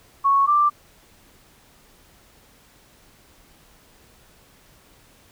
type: tone pair in turn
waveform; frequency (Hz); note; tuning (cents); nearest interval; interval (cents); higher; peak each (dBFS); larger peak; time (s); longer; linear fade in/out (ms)
sine; 1107 / 1178.9; C#6 / D6; -3 / +6; minor second; 109; second; -14; neither; 0.24-0.47 / 0.47-0.7; neither; 20
effects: pink hiss -54 dBFS RMS until 5.31 s